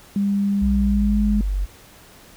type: tone with pitch glide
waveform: sine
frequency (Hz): 200.3 to 208.3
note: G3 to G#3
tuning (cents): +38 to +5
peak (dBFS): -17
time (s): 0.16-1.41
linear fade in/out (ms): 2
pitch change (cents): +67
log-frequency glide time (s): 0.83-1.18
type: exponential sweep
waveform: sine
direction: down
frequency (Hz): 64.1 to 46.25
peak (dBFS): -19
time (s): 0.61-1.66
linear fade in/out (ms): 20
effects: pink hiss -47 dBFS RMS until 2.36 s